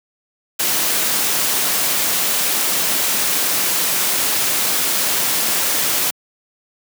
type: noise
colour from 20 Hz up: white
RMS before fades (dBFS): -18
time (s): 0.59-6.11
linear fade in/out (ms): 10
effects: high-pass 150 Hz 12 dB/octave